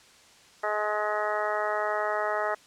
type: harmonic tone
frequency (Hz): 210.9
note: G#3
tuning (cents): +27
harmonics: 2 / 3 / 4 / 5 / 6 / 7 / 8 / 9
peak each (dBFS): -35 / -30 / -33 / -37 / -32 / -39 / -39 / -36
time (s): 0.63-2.55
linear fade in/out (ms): 10
effects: white hiss -55 dBFS RMS until 2.66 s + low-pass 7000 Hz 12 dB/octave